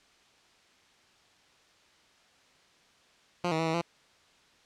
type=tone with pitch steps; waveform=10% pulse; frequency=176.2 / 159.5 / 163.1 / 161.1 / 170 Hz; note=F3 / D#3 / E3 / E3 / F3; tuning=+16 / +43 / -18 / -39 / -46 cents; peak=-19 dBFS; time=3.44-3.815 s; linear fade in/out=5 ms; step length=75 ms; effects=white hiss -62 dBFS RMS until 4.65 s + low-pass 5000 Hz 12 dB/octave